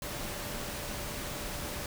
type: tone in noise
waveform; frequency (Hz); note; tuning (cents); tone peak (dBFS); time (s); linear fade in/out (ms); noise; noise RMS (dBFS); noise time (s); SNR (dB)
sine; 583; D5; -13; -47; 0.02-1.86; 2; pink; -38; 0.02-1.86; -12
effects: none